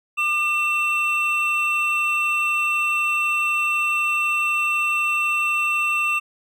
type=tone pair together; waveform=triangle; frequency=1200 / 2694 Hz; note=D6 / E7; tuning=+37 / +37 cents; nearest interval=octave + major second; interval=1400 cents; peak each=-23 / -18 dBFS; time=0.17-6.2 s; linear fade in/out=20 ms; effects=none